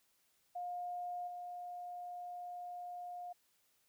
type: tone with level steps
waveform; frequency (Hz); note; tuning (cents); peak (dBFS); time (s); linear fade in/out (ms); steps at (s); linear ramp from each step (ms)
sine; 711; F5; +31; -39 / -43; 0.55-3.33; 10; 1.27; 10
effects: white hiss -75 dBFS RMS until 3.88 s

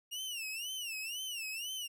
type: tone with vibrato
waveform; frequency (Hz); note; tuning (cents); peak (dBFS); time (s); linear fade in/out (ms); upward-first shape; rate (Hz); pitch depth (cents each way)
sawtooth; 2800; F7; +4; -35; 0.11-1.88; 20; sine; 2; 170
effects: none

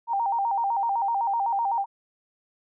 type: tone with vibrato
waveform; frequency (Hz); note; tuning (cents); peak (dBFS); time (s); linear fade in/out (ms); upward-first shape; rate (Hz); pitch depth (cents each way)
sine; 859; A5; -42; -22; 0.07-1.86; 50; square; 7.9; 140
effects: none

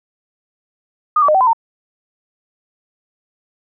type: tone with pitch steps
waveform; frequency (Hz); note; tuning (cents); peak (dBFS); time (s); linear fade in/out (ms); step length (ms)
sine; 1225 / 1148 / 612 / 764 / 1012 / 913; D#6 / D6 / D#5 / G5 / B5 / A#5; -27 / -40 / -29 / -45 / +42 / -36; -9; 1.16-1.532; 5; 62
effects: none

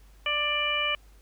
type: harmonic tone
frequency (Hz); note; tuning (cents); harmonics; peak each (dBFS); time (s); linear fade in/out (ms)
591; D5; +11; 1 / 2 / 3 / 4 / 5; -35 / -32 / -36 / -28 / -29; 0.26-0.95; 2
effects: added 50 Hz sine -51 dBFS peak until 1.21 s + pink hiss -62 dBFS RMS until 1.21 s

